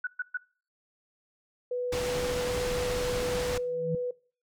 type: tone bursts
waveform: sine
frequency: 1480 Hz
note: F#6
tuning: in tune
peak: -28 dBFS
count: 3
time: 0.04-0.373 s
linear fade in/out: 5 ms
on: 31 ms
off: 120 ms
type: tone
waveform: sine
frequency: 493.9 Hz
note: B4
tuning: in tune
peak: -28 dBFS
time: 1.71-4.11 s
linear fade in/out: 5 ms
type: low-pass noise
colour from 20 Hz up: pink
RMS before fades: -34 dBFS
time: 1.92-3.58 s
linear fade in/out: 5 ms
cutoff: 8200 Hz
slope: 12 dB/octave
type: tone with exponential growth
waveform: sine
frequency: 161.9 Hz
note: E3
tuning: 31 cents flat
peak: -26 dBFS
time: 3.59-3.95 s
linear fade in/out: 2 ms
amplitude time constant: 77 ms
effects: noise-tail reverb RT60 0.4 s tail -22 dB re dry